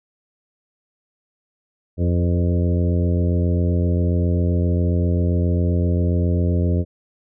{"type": "harmonic tone with a mistuned harmonic", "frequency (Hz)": 87.5, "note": "F2", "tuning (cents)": 4, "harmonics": [1, 2, 3, 4, 5, 6, 7], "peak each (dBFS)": [-17, -23, -27, -29, -31, -33, -34], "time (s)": [1.97, 6.85], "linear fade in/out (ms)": 50, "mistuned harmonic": 6, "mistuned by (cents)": -20, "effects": []}